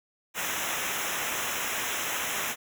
pink noise with comb filter, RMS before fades -31 dBFS, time 0.34-2.56 s, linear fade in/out 50 ms, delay 0.22 ms, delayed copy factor -1, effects none

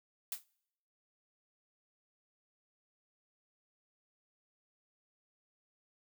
blue noise with exponential decay, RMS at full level -34 dBFS, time 0.32-0.44 s, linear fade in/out 2 ms, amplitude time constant 26 ms, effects noise-tail reverb RT60 0.8 s tail -26 dB re dry

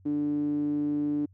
sawtooth tone with band-pass filter, 146.9 Hz, D3, 1 cent sharp, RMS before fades -28 dBFS, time 0.05-1.26 s, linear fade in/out 10 ms, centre 300 Hz, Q 8.7, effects added 94 Hz sine -54 dBFS peak until 1.33 s

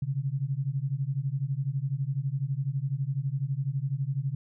sine beating tone pair, 130.81 / 142.81 Hz, C3 / D3, 0 / -48 cents, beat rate 12 Hz, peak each -30 dBFS, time 0.02-4.35 s, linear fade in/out 5 ms, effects none

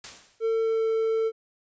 white noise with exponential decay, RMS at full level -37 dBFS, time 0.04-0.55 s, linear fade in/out 2 ms, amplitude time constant 110 ms
triangle tone with pitch glide, 449.6 to 446.5 Hz, A4 to A4, +37 to +25 cents, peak -20 dBFS, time 0.4-1.32 s, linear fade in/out 50 ms, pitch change -12 cents, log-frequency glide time 0.61-0.86 s
effects resampled to 16000 Hz

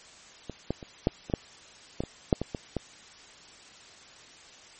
clicks, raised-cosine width 2 ms, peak -22 / -14 / -27 / -8 / -24 / -10 / -15 / -21 / -6 / -16 / -18 / -15 dBFS, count 12, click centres 0.497 / 0.706 / 0.828 / 1.071 / 1.299 / 1.338 / 2.005 / 2.037 / 2.328 / 2.416 / 2.548 / 2.767 s, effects white hiss -51 dBFS RMS until 4.79 s + MP3 32 kbps

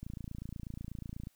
click train, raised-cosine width 5 ms, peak -29 dBFS, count 36, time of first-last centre 0.03-1.271 s, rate 28.2 Hz, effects white hiss -71 dBFS RMS until 1.35 s

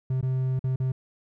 triangle tone with dropouts, 130 Hz, C3, 11 cents flat, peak -21 dBFS, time 0.1-0.92 s, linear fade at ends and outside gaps 5 ms, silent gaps 0.212-0.227 / 0.593-0.64 / 0.76-0.8 s, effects none

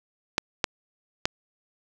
clicks, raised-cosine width 0.2 ms, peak -4 dBFS, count 3, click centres 0.381 / 0.642 / 1.255 s, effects none

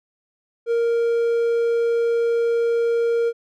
triangle tone, 466.2 Hz, A#4, in tune, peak -15 dBFS, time 0.66-3.33 s, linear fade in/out 50 ms, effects none

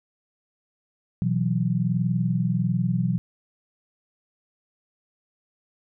sine chord, B suspended fourth, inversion none, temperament equal, 123.47 / 164.81 / 185 Hz, B2 / E3 / F#3, 0 / 0 / 0 cents, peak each -25 dBFS, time 1.22-3.18 s, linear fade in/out 0 ms, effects none

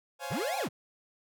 sawtooth chord, Db major seventh, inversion third, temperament equal with one note detuned, 523.3 / 554.4 / 698.5 / 836.9 Hz, C5 / Db5 / F5 / Ab5, 0 / 0 / 0 / +13 cents, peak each -38 / -39 / -38 / -36 dBFS, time 0.19-0.68 s, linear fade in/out 50 ms
square linear two-way sweep, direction up then down, 77.78 to 860 to 77.78 Hz, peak -32 dBFS, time 0.3-0.69 s, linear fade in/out 20 ms, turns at 0.57 s
effects none

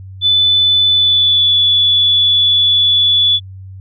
sine tone with pitch glide, 3498 to 3438 Hz, A7 to A7, -11 to -41 cents, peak -8 dBFS, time 0.21-3.4 s, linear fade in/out 50 ms, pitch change -30 cents, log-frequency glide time 0.9-1.56 s, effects added 95 Hz sine -29 dBFS peak until 3.8 s

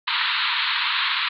white band-pass noise, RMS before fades -23 dBFS, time 0.07-1.29 s, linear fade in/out 10 ms, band 920 to 4200 Hz, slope 96 dB/octave, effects none

